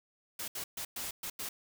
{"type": "noise bursts at uneven times", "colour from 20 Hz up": "white", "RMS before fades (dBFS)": -39, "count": 6, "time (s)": [[0.39, 0.48], [0.55, 0.64], [0.77, 0.85], [0.96, 1.11], [1.23, 1.3], [1.39, 1.49]], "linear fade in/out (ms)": 5, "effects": []}